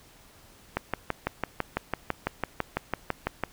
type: click train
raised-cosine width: 0.5 ms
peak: -11 dBFS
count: 17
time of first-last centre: 0.77-3.437 s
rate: 6 Hz
effects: pink hiss -55 dBFS RMS until 3.52 s